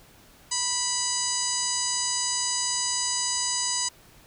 harmonic tone with a mistuned harmonic, 983 Hz, B5, 8 cents flat, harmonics 1 / 2 / 3 / 4 / 5 / 6 / 7 / 8 / 9, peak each -35 / -39 / -38 / -37 / -30 / -32 / -33 / -31 / -36 dBFS, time 0.51-3.89 s, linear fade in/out 10 ms, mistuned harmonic 6, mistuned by +100 cents, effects pink hiss -54 dBFS RMS until 4.26 s

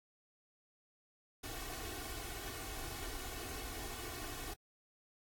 pink noise with comb filter, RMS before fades -44 dBFS, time 1.43-4.54 s, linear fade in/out 10 ms, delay 2.7 ms, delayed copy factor +0.9, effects AAC 64 kbps

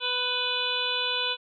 harmonic tone, 496.5 Hz, B4, 9 cents sharp, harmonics 1 / 2 / 3 / 5 / 6 / 7 / 8, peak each -36 / -35 / -35 / -33 / -31 / -30 / -35 dBFS, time 0-1.37 s, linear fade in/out 50 ms, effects none

